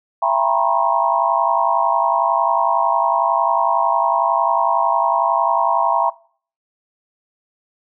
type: tone cluster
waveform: sine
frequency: 671 / 795 / 926 / 977 / 1078 Hz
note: E5 / G5 / A#5 / B5 / C#6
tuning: +31 / +24 / -12 / -19 / -49 cents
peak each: -21 dBFS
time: 0.22-6.1 s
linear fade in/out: 5 ms
effects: noise-tail reverb RT60 0.5 s tail -22 dB re dry